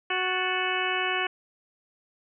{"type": "harmonic tone with a mistuned harmonic", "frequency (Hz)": 370, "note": "F#4", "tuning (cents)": 0, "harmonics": [1, 2, 3, 4, 5, 6, 7, 8], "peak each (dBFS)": [-33, -33, -33, -33, -33, -33, -33, -33], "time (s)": [0.1, 1.27], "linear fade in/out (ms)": 5, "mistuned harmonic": 5, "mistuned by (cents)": -84, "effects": []}